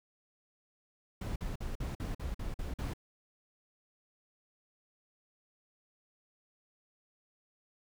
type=noise bursts; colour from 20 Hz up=brown; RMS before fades=-37 dBFS; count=9; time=1.21-2.936 s; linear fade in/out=5 ms; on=150 ms; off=47 ms; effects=none